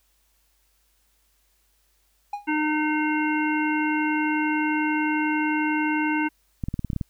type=tone with exponential decay; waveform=triangle; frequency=820 Hz; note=G#5; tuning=22 cents flat; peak=-22 dBFS; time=2.33-2.49 s; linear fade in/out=5 ms; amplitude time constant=34 ms
type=harmonic tone; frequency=305.2 Hz; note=D#4; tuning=33 cents flat; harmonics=1 / 3 / 5 / 7 / 9; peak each=-23 / -28 / -30 / -31 / -33 dBFS; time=2.47-6.29 s; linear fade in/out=20 ms
type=clicks; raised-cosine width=5 ms; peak=-15 dBFS; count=9; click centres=6.638 / 6.685 / 6.741 / 6.793 / 6.847 / 6.902 / 6.932 / 6.963 / 7.012 s
effects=added 50 Hz sine -67 dBFS peak until 7.09 s + white hiss -67 dBFS RMS until 7.09 s